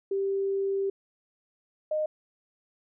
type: tone pair in turn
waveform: sine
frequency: 392 / 615.5 Hz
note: G4 / D#5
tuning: 0 / -19 cents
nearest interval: minor sixth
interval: 781 cents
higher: second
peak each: -25 dBFS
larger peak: neither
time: 0.11-0.9 / 1.91-2.06 s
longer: first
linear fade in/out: 5 ms
effects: none